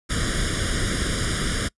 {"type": "noise with comb filter", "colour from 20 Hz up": "pink", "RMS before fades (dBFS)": -24, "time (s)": [0.09, 1.69], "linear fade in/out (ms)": 20, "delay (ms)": 0.58, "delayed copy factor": 1, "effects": ["noise-tail reverb RT60 0.1 s tail -24 dB re dry", "resampled to 24000 Hz"]}